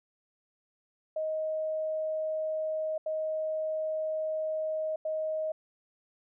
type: tone bursts at uneven times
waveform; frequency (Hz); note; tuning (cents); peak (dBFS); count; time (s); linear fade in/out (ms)
sine; 627; D#5; +13; -29; 3; 1.16-2.98 / 3.06-4.96 / 5.05-5.52; 5
effects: none